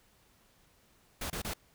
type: noise bursts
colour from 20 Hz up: pink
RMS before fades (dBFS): -37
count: 3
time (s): 1.21-1.537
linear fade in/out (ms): 5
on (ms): 91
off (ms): 27
effects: pink hiss -66 dBFS RMS until 1.74 s